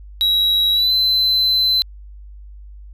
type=tone with pitch glide; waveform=triangle; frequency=3869 to 4050 Hz; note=B7 to B7; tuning=-36 to +43 cents; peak=-12 dBFS; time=0.21-1.82 s; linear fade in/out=0 ms; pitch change=+79 cents; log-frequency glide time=0.73-0.92 s; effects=added 50 Hz sine -35 dBFS peak until 2.93 s